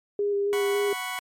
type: tone with vibrato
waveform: sine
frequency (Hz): 405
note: G#4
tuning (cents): -43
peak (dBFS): -22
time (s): 0.19-0.93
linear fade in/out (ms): 2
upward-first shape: square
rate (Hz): 3.6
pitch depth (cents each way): 13
type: chord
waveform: 20% pulse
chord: F# suspended fourth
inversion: none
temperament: just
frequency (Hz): 740 / 986.7 / 1110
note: F#5 / B5 / C#6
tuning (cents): 0 / -2 / +2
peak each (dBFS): -30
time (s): 0.53-1.19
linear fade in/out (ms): 0
effects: MP3 64 kbps